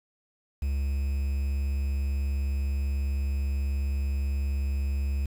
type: tone with quantisation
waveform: triangle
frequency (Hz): 69.3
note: C#2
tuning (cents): 0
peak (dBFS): -23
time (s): 0.62-5.26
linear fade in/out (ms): 5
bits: 8
effects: none